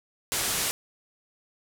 white low-pass noise, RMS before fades -28 dBFS, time 0.32-0.71 s, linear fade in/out 0 ms, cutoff 12000 Hz, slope 24 dB/octave, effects none

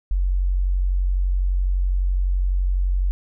sine tone, 45.94 Hz, F#1, 12 cents flat, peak -17 dBFS, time 0.11-3.11 s, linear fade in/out 0 ms, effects none

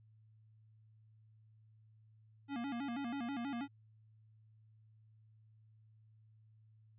square tone with vibrato, 257.1 Hz, C4, 30 cents flat, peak -39 dBFS, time 2.48-3.68 s, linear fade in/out 50 ms, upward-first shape square, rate 6.2 Hz, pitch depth 150 cents each way, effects added 109 Hz sine -62 dBFS peak until 6.98 s + resampled to 8000 Hz

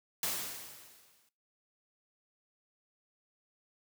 white noise with exponential decay, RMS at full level -32 dBFS, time 0.23-1.29 s, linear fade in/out 2 ms, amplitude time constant 230 ms, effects noise-tail reverb RT60 0.3 s tail -18 dB re dry + high-pass 100 Hz 12 dB/octave

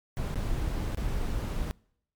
brown noise with dropouts, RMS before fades -30 dBFS, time 0.17-1.71 s, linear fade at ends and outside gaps 0 ms, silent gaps 0.344-0.357 / 0.947-0.973 s, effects noise-tail reverb RT60 0.7 s tail -25 dB re dry + MP3 96 kbps

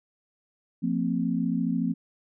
sine chord, F suspended fourth, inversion none, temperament equal with one note detuned, 174.61 / 227.6 / 261.6 Hz, F3 / Bb3 / C4, 0 / -41 / 0 cents, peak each -28 dBFS, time 0.82-1.94 s, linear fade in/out 20 ms, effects none

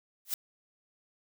blue noise with exponential growth, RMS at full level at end -26 dBFS, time 0.25-0.34 s, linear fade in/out 2 ms, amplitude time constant 19 ms, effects none

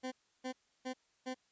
20% pulse tone bursts, 256.9 Hz, C4, 32 cents flat, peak -33 dBFS, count 4, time 0.03-1.346 s, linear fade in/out 20 ms, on 89 ms, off 320 ms, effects white hiss -74 dBFS RMS until 1.51 s + resampled to 16000 Hz

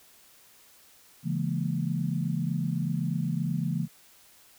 sine chord, A# half-diminished seventh, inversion first, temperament just, 139.85 / 167.82 / 209.8 / 233.1 Hz, C#3 / E3 / G#3 / A#3, +16 / +31 / +18 / 0 cents, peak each -31 / -29 / -35 / -35 dBFS, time 1.23-3.88 s, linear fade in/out 50 ms, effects white hiss -57 dBFS RMS until 4.58 s

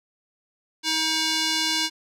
square tone with band-pass filter, 317.8 Hz, D#4, 37 cents sharp, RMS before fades -24 dBFS, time 0.83-1.9 s, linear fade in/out 50 ms, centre 4400 Hz, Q 1.5, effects none

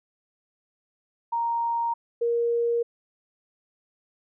sine tone pair in turn, 932.3 / 469.9 Hz, A#5 / A#4, 0 / +14 cents, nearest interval octave, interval 1186 cents, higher first, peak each -23 / -21 dBFS, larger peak second, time 1.32-1.94 / 2.21-2.83 s, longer neither, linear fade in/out 10 ms, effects none

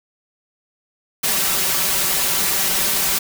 white noise with comb filter, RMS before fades -19 dBFS, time 1.23-3.19 s, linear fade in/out 10 ms, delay 5.2 ms, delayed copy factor +0.75, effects none

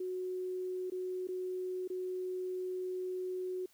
sine tone with dropouts, 368.1 Hz, F#4, 9 cents flat, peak -35 dBFS, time 0-3.66 s, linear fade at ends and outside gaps 5 ms, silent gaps 0.901-0.919 / 1.273-1.286 / 1.877-1.9 s, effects white hiss -67 dBFS RMS until 3.73 s

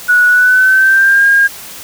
sine tone with pitch glide, 1467 to 1618.4 Hz, F#6 to G#6, -15 to -45 cents, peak -5 dBFS, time 0.08-1.48 s, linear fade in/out 20 ms, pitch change +170 cents, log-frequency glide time 0.29-1.26 s, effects white hiss -30 dBFS RMS until 1.83 s

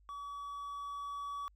triangle tone with level ramp, 1139 Hz, C#6, 47 cents sharp, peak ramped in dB -40 to -36 dBFS, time 0.09-1.48 s, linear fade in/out 0 ms, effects added 50 Hz sine -62 dBFS peak until 1.55 s

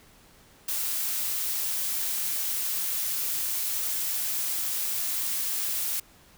blue noise, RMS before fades -29 dBFS, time 0.68-6 s, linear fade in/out 5 ms, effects pink hiss -56 dBFS RMS until 6.37 s

